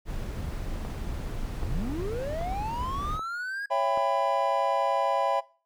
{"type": "noise", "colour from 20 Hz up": "brown", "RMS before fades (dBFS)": -33, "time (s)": [0.05, 3.2], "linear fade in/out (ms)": 50}
{"type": "click train", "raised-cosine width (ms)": 1, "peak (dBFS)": -25, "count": 5, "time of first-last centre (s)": [0.85, 3.975], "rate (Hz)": 1.28}
{"type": "linear sweep", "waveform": "triangle", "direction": "up", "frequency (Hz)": [51.91, 1661.2], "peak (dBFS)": -29, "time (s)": [1.62, 3.66], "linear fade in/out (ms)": 5}
{"type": "chord", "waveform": "triangle", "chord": "C# half-diminished seventh", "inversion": "none", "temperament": "just", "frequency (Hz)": [554.4, 665.2, 798.3, 997.9], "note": ["C#5", "E5", "G5", "B5"], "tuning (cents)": [0, 16, 31, 18], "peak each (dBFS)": -27, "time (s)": [3.7, 5.41], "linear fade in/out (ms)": 20}
{"effects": ["noise-tail reverb RT60 0.4 s tail -22 dB re dry"]}